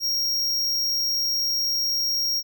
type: tone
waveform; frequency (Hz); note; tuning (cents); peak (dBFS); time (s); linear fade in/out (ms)
square; 5588; F8; 0; -22; 0-2.43; 50
effects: none